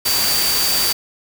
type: tone in noise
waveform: sine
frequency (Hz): 4629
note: D8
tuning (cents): -26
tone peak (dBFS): -19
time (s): 0.05-0.93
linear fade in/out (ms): 10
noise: white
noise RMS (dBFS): -19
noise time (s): 0.05-0.93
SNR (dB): -3
effects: none